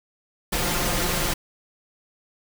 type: noise with comb filter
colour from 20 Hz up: pink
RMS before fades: -24 dBFS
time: 0.52-1.34 s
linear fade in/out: 10 ms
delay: 5.7 ms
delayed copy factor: +0.65
effects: none